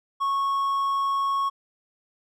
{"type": "tone", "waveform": "triangle", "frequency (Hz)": 1102, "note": "C#6", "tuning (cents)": -11, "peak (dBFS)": -20, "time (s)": [0.2, 1.5], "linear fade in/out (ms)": 20, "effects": []}